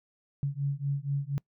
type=beating tone pair; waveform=sine; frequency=138.59 / 142.79 Hz; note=C#3 / D3; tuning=0 / -48 cents; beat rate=4.2 Hz; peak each=-31 dBFS; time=0.43-1.38 s; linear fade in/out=0 ms; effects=noise-tail reverb RT60 0.1 s tail -24 dB re dry